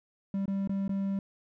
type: tone with dropouts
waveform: triangle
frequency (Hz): 196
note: G3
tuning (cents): 0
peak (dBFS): -26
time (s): 0.34-1.19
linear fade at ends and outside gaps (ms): 2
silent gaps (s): 0.457-0.479 / 0.675-0.694 / 0.88-0.893
effects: none